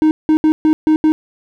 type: tone bursts at uneven times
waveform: triangle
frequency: 311.1 Hz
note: D#4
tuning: in tune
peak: -6 dBFS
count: 6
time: 0.02-0.11 / 0.29-0.37 / 0.44-0.52 / 0.65-0.73 / 0.87-0.96 / 1.04-1.12 s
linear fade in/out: 0 ms
effects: none